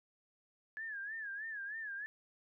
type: tone with vibrato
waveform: sine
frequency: 1696 Hz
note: G#6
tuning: 36 cents sharp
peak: -40 dBFS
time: 0.77-2.06 s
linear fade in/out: 0 ms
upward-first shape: sine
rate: 3.2 Hz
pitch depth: 120 cents each way
effects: none

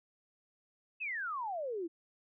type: exponential sweep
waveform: sine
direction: down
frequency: 2688 to 317.8 Hz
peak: -35 dBFS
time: 1-1.88 s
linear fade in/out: 20 ms
effects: none

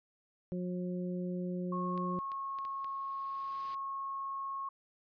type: harmonic tone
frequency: 180 Hz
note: F#3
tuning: 47 cents flat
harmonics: 1 / 2 / 3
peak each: -35 / -41 / -45 dBFS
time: 0.52-2.19 s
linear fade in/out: 0 ms
type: tone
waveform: sine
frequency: 1091 Hz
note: C#6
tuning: 28 cents flat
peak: -36 dBFS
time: 1.72-4.69 s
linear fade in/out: 5 ms
type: clicks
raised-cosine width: 0.2 ms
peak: -34 dBFS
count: 5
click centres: 1.977 / 2.318 / 2.587 / 2.651 / 2.845 s
type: noise with exponential growth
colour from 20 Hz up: white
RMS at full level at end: -50 dBFS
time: 2.09-3.75 s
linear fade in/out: 5 ms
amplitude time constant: 360 ms
effects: resampled to 11025 Hz

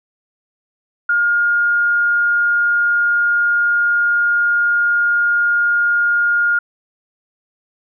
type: tone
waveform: sine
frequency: 1419 Hz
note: F6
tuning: 27 cents sharp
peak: -12 dBFS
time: 1.09-6.59 s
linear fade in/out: 5 ms
effects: none

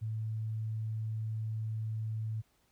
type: tone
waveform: sine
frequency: 110 Hz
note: A2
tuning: in tune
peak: -33 dBFS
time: 0.01-2.42 s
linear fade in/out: 20 ms
effects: pink hiss -72 dBFS RMS until 2.71 s

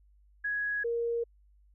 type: tone pair in turn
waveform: sine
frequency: 1668 / 468.1 Hz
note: G#6 / A#4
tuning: +7 / +7 cents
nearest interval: octave + minor seventh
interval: 2200 cents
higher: first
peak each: -29 / -28 dBFS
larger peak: second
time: 0.44-0.84 / 0.84-1.24 s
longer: neither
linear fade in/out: 10 ms
effects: added 50 Hz sine -59 dBFS peak until 1.74 s

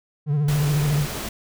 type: tone with vibrato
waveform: triangle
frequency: 146.83 Hz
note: D3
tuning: in tune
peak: -16 dBFS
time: 0.26-1.07 s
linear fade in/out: 50 ms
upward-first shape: triangle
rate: 14 Hz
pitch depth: 79 cents each way
type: noise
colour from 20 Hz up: pink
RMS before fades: -30 dBFS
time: 0.48-1.29 s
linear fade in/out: 5 ms
effects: none

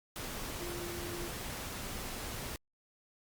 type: tone in noise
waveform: sine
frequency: 347.7 Hz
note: F4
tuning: 8 cents flat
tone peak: -42 dBFS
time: 0.6-1.28 s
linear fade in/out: 0 ms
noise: pink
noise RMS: -41 dBFS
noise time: 0.16-2.56 s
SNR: -4 dB
effects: Opus 48 kbps

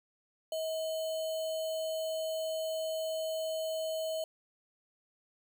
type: tone with sample-and-hold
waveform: sine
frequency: 639 Hz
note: D#5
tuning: 46 cents sharp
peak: -32 dBFS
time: 0.52-4.24 s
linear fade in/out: 2 ms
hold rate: 3675 Hz
effects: none

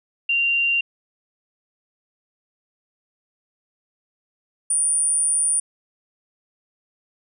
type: tone pair in turn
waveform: sine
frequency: 2772 / 9372 Hz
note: F7 / D9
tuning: -14 / -5 cents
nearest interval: octave + major sixth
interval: 2109 cents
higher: second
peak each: -17 dBFS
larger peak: neither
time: 0.29-0.81 / 4.7-5.6 s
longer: second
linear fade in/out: 5 ms
effects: none

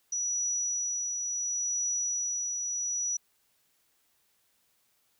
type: tone with tremolo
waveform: sine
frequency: 5870 Hz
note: F#8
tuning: 15 cents flat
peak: -27 dBFS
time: 0.12-3.17 s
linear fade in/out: 5 ms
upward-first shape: triangle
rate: 0.71 Hz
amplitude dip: 35%
effects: white hiss -71 dBFS RMS until 5.19 s

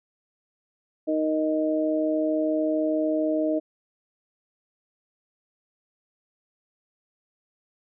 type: harmonic tone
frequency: 155.56 Hz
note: D#3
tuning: in tune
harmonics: 2 / 3 / 4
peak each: -24 / -32 / -25 dBFS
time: 1.07-3.6 s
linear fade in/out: 20 ms
effects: none

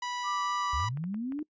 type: tone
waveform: sawtooth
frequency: 982 Hz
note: B5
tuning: 10 cents flat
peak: -29 dBFS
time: 0.02-0.89 s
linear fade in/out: 5 ms
type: tone with vibrato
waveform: sine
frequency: 1174.7 Hz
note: D6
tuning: in tune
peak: -30 dBFS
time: 0.23-0.89 s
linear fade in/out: 50 ms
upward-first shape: triangle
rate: 3.9 Hz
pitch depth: 14 cents each way
type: linear sweep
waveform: sine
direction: up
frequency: 58.27 to 311.1 Hz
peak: -31 dBFS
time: 0.73-1.43 s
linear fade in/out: 5 ms
type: clicks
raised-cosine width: 0.5 ms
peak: -34 dBFS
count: 7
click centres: 0.802 / 0.843 / 0.973 / 1.04 / 1.144 / 1.322 / 1.391 s
effects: noise-tail reverb RT60 0.1 s tail -24 dB re dry + resampled to 16000 Hz

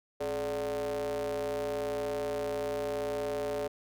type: ring-modulated tone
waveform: square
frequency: 79.1 Hz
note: D#2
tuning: 29 cents sharp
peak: -29 dBFS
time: 0.2-3.68 s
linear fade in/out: 10 ms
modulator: 505 Hz
effects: none

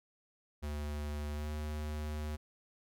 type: tone with pitch glide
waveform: square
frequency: 74 to 75.69 Hz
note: D2 to D#2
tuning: +14 to -47 cents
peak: -37 dBFS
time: 0.62-2.37 s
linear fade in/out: 20 ms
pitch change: +39 cents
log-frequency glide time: 1.32-1.5 s
effects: none

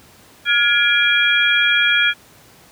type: tone cluster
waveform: sine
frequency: 1420 / 1681 / 2381 / 3295 Hz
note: F6 / G#6 / D7 / G#7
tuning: +28 / +20 / +23 / -14 cents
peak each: -18 dBFS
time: 0.45-2.14 s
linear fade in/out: 50 ms
effects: pink hiss -47 dBFS RMS until 2.71 s + high-pass 80 Hz 12 dB/octave

